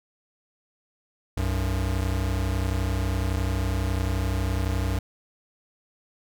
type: tone pair together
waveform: square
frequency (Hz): 62.9 / 94.73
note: B1 / F#2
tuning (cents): +32 / +41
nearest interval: perfect fifth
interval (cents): 709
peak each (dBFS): -27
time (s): 1.37-4.99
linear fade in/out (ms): 5
effects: none